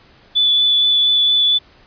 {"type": "tone with vibrato", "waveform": "sine", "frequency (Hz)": 3467, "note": "A7", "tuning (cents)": -26, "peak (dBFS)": -11, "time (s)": [0.35, 1.59], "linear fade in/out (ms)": 20, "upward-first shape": "triangle", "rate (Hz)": 4.3, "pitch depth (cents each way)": 12, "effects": ["pink hiss -49 dBFS RMS until 1.86 s", "resampled to 11025 Hz"]}